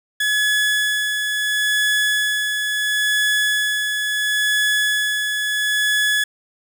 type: tone with tremolo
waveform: 30% pulse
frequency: 1700 Hz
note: G#6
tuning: 40 cents sharp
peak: -13 dBFS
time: 0.2-6.24 s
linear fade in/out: 5 ms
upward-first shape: sine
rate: 0.73 Hz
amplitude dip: 40%
effects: none